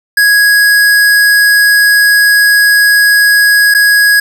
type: tone with dropouts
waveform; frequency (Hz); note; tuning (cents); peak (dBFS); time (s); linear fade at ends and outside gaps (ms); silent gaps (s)
square; 1661.2; G#6; 0; -5; 0.17-4.2; 5; 3.741-3.747
effects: none